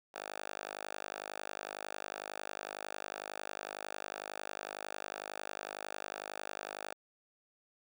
5% pulse tone with high-pass filter, 51 Hz, G#1, 31 cents flat, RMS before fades -44 dBFS, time 0.14-6.94 s, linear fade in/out 5 ms, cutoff 780 Hz, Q 1.6, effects none

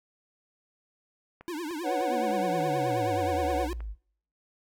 click train, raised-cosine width 0.5 ms, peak -31 dBFS, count 9, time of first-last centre 1.41-3.805 s, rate 3.34 Hz
square tone with vibrato, 324 Hz, E4, 30 cents flat, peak -33 dBFS, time 1.48-3.73 s, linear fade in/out 0 ms, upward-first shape triangle, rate 9.5 Hz, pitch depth 210 cents each way
triangle chord, B suspended second, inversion none, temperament just, 493.9 / 555.6 / 740.8 Hz, B4 / C#5 / F#5, 0 / +4 / +2 cents, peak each -30 / -30 / -27 dBFS, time 1.83-3.68 s, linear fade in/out 50 ms
sine exponential sweep, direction down, 261.2 to 48.58 Hz, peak -33 dBFS, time 2.07-3.96 s, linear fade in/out 50 ms
effects noise-tail reverb RT60 0.6 s tail -26 dB re dry

